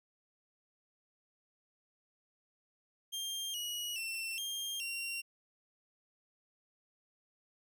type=tone with pitch steps; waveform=sawtooth; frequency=3196 / 2908 / 2694 / 3206 / 2753 Hz; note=G7 / F#7 / E7 / G7 / F7; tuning=+33 / -31 / +37 / +38 / -25 cents; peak=-34 dBFS; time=3.12-5.22 s; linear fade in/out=20 ms; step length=420 ms; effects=none